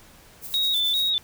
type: noise with tremolo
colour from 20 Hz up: violet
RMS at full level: -33 dBFS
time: 0.41-1.11 s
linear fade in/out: 50 ms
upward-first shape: sine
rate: 9.1 Hz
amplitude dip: 55%
type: tone with vibrato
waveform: sine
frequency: 3653 Hz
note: A#7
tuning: 36 cents flat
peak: -20 dBFS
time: 0.54-1.18 s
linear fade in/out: 0 ms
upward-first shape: square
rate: 2.5 Hz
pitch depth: 61 cents each way
effects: pink hiss -51 dBFS RMS until 1.23 s